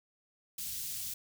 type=band-stop noise; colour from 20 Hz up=white; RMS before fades=-39 dBFS; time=0.58-1.14 s; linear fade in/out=5 ms; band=140 to 3900 Hz; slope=12 dB/octave; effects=none